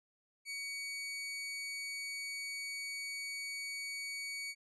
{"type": "tone", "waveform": "sawtooth", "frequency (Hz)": 2250, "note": "C#7", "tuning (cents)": 25, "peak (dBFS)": -36, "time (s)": [0.45, 4.55], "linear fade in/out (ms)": 50, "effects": ["resampled to 24000 Hz"]}